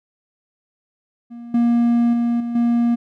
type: tone with level steps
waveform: triangle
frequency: 236.4 Hz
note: A#3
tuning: 24 cents sharp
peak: -30 / -11 / -14 / -20 / -12 dBFS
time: 1.3-2.96 s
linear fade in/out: 20 ms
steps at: 1.54 / 2.13 / 2.4 / 2.55 s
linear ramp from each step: 5 ms
effects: none

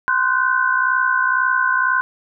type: tone cluster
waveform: sine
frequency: 1038 / 1475 / 1537 Hz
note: C6 / F#6 / G6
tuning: -14 / -6 / -35 cents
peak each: -19 dBFS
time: 0.08-2.01 s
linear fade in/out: 0 ms
effects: none

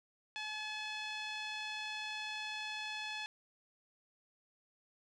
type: tone with low-pass filter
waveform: 5% pulse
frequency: 856 Hz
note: A5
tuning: 48 cents flat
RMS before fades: -42 dBFS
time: 0.36-3.26 s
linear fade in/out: 0 ms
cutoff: 3100 Hz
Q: 1.5
effects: none

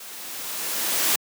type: noise with level ramp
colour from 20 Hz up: white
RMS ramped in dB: -40 to -20 dBFS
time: 0-1.16 s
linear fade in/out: 5 ms
effects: high-pass 200 Hz 12 dB/octave

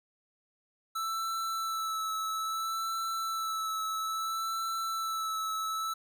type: tone with vibrato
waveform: square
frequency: 1318.5 Hz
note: E6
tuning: in tune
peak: -32 dBFS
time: 0.95-5.94 s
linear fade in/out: 10 ms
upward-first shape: sine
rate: 0.6 Hz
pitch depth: 21 cents each way
effects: none

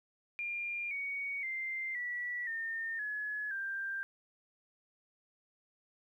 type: tone with pitch steps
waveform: sine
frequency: 2400 / 2239 / 2089 / 1949.4 / 1818.9 / 1697.1 / 1583.4 Hz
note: D7 / C#7 / C7 / B6 / A#6 / G#6 / G6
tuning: +37 / +17 / -3 / -23 / -43 / +37 / +17 cents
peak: -35 dBFS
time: 0.39-4.03 s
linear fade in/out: 0 ms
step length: 520 ms
effects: 12-bit

